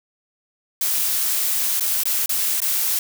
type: noise with dropouts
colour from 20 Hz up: blue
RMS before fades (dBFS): -21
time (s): 0.81-2.99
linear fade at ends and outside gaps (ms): 2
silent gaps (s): 1.798-1.807 / 2.035-2.055 / 2.26-2.293 / 2.603-2.618
effects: none